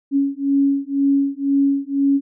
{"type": "beating tone pair", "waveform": "sine", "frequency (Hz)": [276.9, 278.9], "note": ["C#4", "C#4"], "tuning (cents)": [-2, 11], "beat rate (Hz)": 2, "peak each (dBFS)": -18, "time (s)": [0.11, 2.21], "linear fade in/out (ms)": 50, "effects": []}